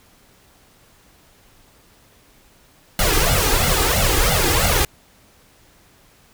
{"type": "noise with flanger", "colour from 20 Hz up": "pink", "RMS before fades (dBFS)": -17, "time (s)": [2.99, 4.85], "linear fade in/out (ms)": 2, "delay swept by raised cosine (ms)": [1.4, 2.5], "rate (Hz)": 3, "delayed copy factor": 0.95, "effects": ["pink hiss -53 dBFS RMS until 6.33 s"]}